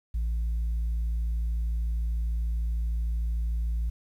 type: tone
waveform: sine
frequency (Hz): 56.7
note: A#1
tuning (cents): -47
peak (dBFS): -23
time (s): 0.14-3.9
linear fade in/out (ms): 10
effects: tanh soft clip ceiling -24 dBFS + 10-bit